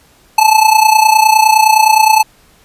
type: tone with amplitude modulation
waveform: square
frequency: 869 Hz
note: A5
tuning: 22 cents flat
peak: -3 dBFS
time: 0.38-2.23 s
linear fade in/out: 5 ms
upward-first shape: sine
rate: 29.7 Hz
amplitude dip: 75%
effects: pink hiss -48 dBFS RMS until 2.64 s + resampled to 32000 Hz